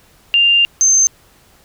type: tone pair in turn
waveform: sine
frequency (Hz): 2794 / 6272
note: F7 / G8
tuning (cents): 0 / 0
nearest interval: octave + major second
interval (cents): 1400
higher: second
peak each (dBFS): -8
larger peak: neither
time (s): 0.34-0.65 / 0.81-1.07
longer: first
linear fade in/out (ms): 0
effects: pink hiss -50 dBFS RMS until 1.64 s